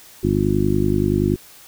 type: harmonic tone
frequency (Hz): 50.5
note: G#1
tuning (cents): -48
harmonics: 1 / 2 / 3 / 4 / 5 / 6 / 7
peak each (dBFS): -26 / -23 / -24 / -23 / -25 / -23 / -21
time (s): 0.23-1.36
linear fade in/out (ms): 10
effects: white hiss -45 dBFS RMS until 1.67 s